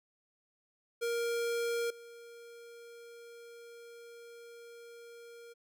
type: tone with level steps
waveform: square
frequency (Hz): 468.9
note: A#4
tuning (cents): +10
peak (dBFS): -32 / -50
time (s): 1.01-5.54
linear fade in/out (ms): 20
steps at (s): 1.9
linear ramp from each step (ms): 5
effects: none